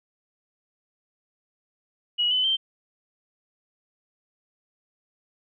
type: tone with pitch steps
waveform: sine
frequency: 2912 / 3020 / 3132 Hz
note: F#7 / F#7 / G7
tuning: -28 / +35 / -2 cents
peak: -20 dBFS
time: 2.18-2.57 s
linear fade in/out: 20 ms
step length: 130 ms
effects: none